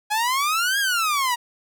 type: exponential two-way sweep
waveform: sawtooth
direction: up then down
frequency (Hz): 826 to 1661.2 to 940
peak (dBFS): -16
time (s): 0.1-1.36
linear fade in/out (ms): 20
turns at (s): 0.79
effects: none